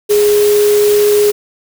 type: tone in noise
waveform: sine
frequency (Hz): 415.3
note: G#4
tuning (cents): 0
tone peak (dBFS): -7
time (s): 0.09-1.32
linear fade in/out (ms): 20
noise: white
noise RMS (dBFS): -21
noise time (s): 0.09-1.32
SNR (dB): +11
effects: none